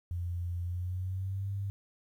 sine tone with pitch glide, 87.31 to 99.14 Hz, F2 to G2, 0 to +20 cents, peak -32 dBFS, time 0.11-1.7 s, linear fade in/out 0 ms, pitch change +220 cents, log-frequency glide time 0.63-1.52 s, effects 11-bit

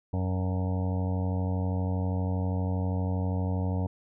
harmonic tone with a mistuned harmonic, 92.5 Hz, F#2, in tune, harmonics 1 / 2 / 3 / 5 / 6 / 7 / 8 / 9 / 10, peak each -27 / -33 / -37 / -41 / -43 / -44 / -45 / -46 / -47 dBFS, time 0.13-3.87 s, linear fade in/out 5 ms, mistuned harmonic 9, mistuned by +31 cents, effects none

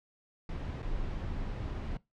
brown noise with dropouts, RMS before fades -36 dBFS, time 0.49-1.97 s, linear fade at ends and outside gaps 2 ms, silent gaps 0.822-0.827 s, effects noise-tail reverb RT60 0.2 s tail -20 dB re dry + low-pass 4000 Hz 12 dB/octave

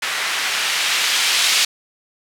violet noise with low-pass filter sweep, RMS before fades -19 dBFS, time 0.02-1.65 s, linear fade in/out 5 ms, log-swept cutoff 1800 to 3400 Hz, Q 0.93, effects none

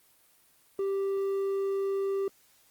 sine tone with hard clipping, 392 Hz, G4, in tune, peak -28 dBFS, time 0.79-2.28 s, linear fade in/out 2 ms, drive 3 dB, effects white hiss -63 dBFS RMS until 2.7 s + Opus 24 kbps

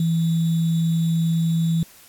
sine tone with sample-and-hold, 164.81 Hz, E3, in tune, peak -17 dBFS, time 0-1.83 s, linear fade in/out 2 ms, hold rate 3675 Hz, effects white hiss -49 dBFS RMS until 2.08 s + AAC 64 kbps

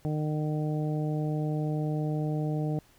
harmonic tone, 152.4 Hz, D#3, 36 cents flat, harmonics 1 / 2 / 3 / 4 / 5, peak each -28 / -34 / -38 / -40 / -42 dBFS, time 0.05-2.79 s, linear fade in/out 0 ms, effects pink hiss -61 dBFS RMS until 2.98 s

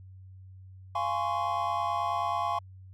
triangle chord, Db major seventh, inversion first, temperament just, 693 / 831.5 / 1039.4 / 1108.7 Hz, F5 / Ab5 / C6 / Db6, -14 / +2 / -12 / 0 cents, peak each -31 dBFS, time 0.95-2.59 s, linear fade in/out 5 ms, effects added 94 Hz sine -46 dBFS peak until 2.93 s

